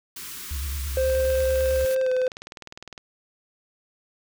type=band-stop noise; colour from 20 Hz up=white; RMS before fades=-37 dBFS; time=0.16-1.95 s; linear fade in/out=5 ms; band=410 to 1000 Hz; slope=48 dB/octave
type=tone with vibrato; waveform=sine; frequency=69.5 Hz; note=C#2; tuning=5 cents sharp; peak=-27 dBFS; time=0.51-1.85 s; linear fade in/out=0 ms; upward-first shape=sine; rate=9.2 Hz; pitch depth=130 cents each way
type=tone with pitch glide; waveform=triangle; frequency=523.3 to 510.8 Hz; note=C5 to C5; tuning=0 to -42 cents; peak=-18 dBFS; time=0.97-2.28 s; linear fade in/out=2 ms; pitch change=-42 cents; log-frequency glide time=2.02-2.1 s
type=click train; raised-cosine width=0.2 ms; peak=-21 dBFS; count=38; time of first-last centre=1.1-2.978 s; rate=19.7 Hz
effects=none